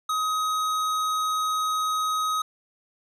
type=tone with hard clipping; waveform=sine; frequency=1262 Hz; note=D#6; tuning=24 cents sharp; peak=-25 dBFS; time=0.09-2.42 s; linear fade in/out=5 ms; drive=14 dB; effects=none